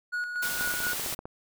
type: tone with tremolo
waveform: triangle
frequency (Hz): 1455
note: F#6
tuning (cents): -29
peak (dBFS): -26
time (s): 0.12-0.94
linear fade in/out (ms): 20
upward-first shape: square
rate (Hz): 4.2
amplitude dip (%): 45
type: noise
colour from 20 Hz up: white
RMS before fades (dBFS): -33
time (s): 0.42-1.15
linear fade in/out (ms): 10
type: click train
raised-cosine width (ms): 1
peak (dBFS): -24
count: 11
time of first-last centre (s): 0.61-1.255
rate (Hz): 15.5
effects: none